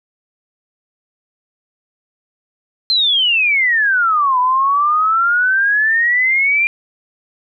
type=exponential two-way sweep; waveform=sine; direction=down then up; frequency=4176 to 988 to 2405 Hz; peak=-11 dBFS; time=2.9-6.67 s; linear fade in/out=0 ms; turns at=4.39 s; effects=none